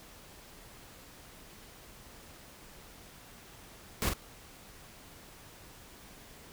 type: noise with echo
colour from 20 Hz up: pink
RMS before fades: -30 dBFS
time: 4.02-4.09 s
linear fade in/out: 0 ms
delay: 45 ms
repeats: 1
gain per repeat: -5 dB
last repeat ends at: 4.135 s
effects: pink hiss -53 dBFS RMS until 6.52 s